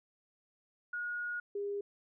sine tone pair in turn, 1443 / 404.9 Hz, F#6 / G#4, -44 / -44 cents, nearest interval octave + minor seventh, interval 2200 cents, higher first, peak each -35 / -34 dBFS, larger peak second, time 0.93-1.4 / 1.55-1.81 s, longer first, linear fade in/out 5 ms, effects none

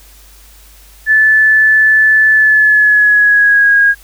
sine tone with pitch glide, 1743 to 1635.7 Hz, A6 to G#6, -17 to -27 cents, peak -5 dBFS, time 1.06-3.95 s, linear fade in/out 50 ms, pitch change -110 cents, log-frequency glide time 2.32-3.81 s, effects added 50 Hz sine -40 dBFS peak until 4.03 s + white hiss -43 dBFS RMS until 4.03 s

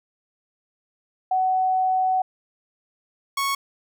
sine / sawtooth tone pair in turn, 749 / 1105.5 Hz, F#5 / C#6, +21 / -5 cents, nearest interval perfect fifth, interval 674 cents, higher second, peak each -18 dBFS, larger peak neither, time 1.31-2.22 / 3.37-3.55 s, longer first, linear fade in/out 5 ms, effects none

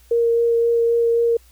sine tone with vibrato, 466.2 Hz, A#4, in tune, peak -14 dBFS, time 0.11-1.37 s, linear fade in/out 5 ms, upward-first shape sine, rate 3.8 Hz, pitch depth 9 cents each way, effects added 60 Hz sine -49 dBFS peak until 1.51 s + white hiss -55 dBFS RMS until 1.51 s

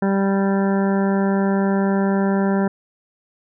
harmonic tone, 196 Hz, G3, in tune, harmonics 1 / 2 / 3 / 4 / 5 / 7 / 8 / 9, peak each -17 / -23 / -27 / -29 / -31 / -34 / -35 / -36 dBFS, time 0.02-2.68 s, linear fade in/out 5 ms, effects none

